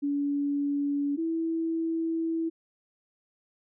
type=tone pair in turn; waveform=sine; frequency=285.2 / 327.5 Hz; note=C#4 / E4; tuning=+49 / -11 cents; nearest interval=major second; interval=240 cents; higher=second; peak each=-25 / -26 dBFS; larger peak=first; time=0.02-1.17 / 1.17-2.5 s; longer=second; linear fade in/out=20 ms; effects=none